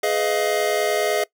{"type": "chord", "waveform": "square", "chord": "F half-diminished seventh", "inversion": "first", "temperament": "just", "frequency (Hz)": [419.1, 502.9, 628.6, 698.5], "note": ["Ab4", "Cb5", "Eb5", "F5"], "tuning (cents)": [16, 31, 18, 0], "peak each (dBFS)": [-24, -29, -24, -27], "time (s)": [0.03, 1.24], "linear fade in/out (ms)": 5, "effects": ["noise-tail reverb RT60 0.1 s tail -21 dB re dry"]}